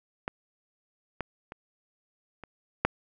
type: clicks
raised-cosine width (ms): 0.5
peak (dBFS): -16 / -16 / -25 / -27 / -6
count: 5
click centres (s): 0.279 / 1.207 / 1.521 / 2.437 / 2.85
effects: none